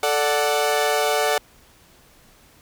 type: chord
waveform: sawtooth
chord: D major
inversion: second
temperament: equal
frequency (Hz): 440 / 587.3 / 740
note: A4 / D5 / F#5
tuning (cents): 0 / 0 / 0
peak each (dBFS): -19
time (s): 0.03-1.38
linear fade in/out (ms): 2
effects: pink hiss -53 dBFS RMS until 2.61 s